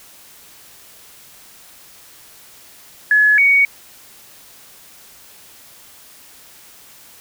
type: tone pair in turn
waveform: sine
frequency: 1700 / 2238 Hz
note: G#6 / C#7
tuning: +40 / +16 cents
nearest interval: perfect fourth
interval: 476 cents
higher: second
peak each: -9 dBFS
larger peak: neither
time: 3.11-3.38 / 3.38-3.65 s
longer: neither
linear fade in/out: 2 ms
effects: white hiss -44 dBFS RMS until 7.2 s